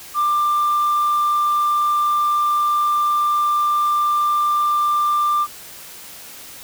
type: tone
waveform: sine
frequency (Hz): 1188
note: D6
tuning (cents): +20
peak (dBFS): -13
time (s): 0.14-5.47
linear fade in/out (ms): 50
effects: tanh soft clip ceiling -13 dBFS + white hiss -38 dBFS RMS until 6.63 s